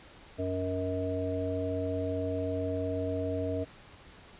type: harmonic tone with a mistuned harmonic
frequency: 93.5 Hz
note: F#2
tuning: 19 cents sharp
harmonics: 1 / 3 / 5 / 7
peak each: -35 / -35 / -35 / -35 dBFS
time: 0.38-3.65 s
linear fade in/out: 20 ms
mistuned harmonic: 7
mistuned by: -45 cents
effects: pink hiss -53 dBFS RMS until 4.39 s + resampled to 8000 Hz